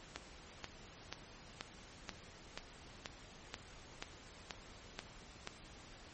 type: click train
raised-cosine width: 0.2 ms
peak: -23 dBFS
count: 12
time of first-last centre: 0.16-5.474 s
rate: 2.07 Hz
effects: pink hiss -56 dBFS RMS until 6.13 s + MP3 32 kbps